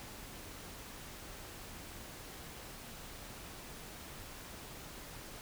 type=silence; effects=pink hiss -49 dBFS RMS until 5.41 s